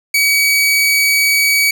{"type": "tone", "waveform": "sawtooth", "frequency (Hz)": 2269, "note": "C#7", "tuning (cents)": 40, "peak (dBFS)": -7, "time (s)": [0.14, 1.71], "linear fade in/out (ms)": 5, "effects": []}